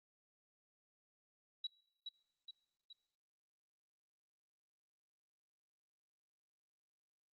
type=tone with echo; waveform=sine; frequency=3900 Hz; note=B7; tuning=23 cents flat; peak=-38 dBFS; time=1.64-1.67 s; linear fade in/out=5 ms; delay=420 ms; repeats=3; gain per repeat=-5 dB; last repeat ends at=2.93 s; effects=noise-tail reverb RT60 0.8 s tail -22 dB re dry + Opus 48 kbps